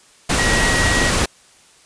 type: tone in noise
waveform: sine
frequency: 1906 Hz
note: A#6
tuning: 38 cents sharp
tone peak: -19 dBFS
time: 0.38-1.1 s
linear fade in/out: 10 ms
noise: pink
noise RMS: -17 dBFS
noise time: 0.29-1.26 s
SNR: -5 dB
effects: white hiss -50 dBFS RMS until 1.85 s + resampled to 22050 Hz